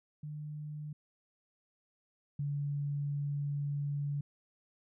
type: tone pair in turn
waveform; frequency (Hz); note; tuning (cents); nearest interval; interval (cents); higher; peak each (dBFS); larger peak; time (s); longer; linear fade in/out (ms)
sine; 150 / 143.57; D3 / D3; +37 / -39; minor second; 76; first; -39 / -32; second; 0.23-0.93 / 2.39-4.21; second; 5
effects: none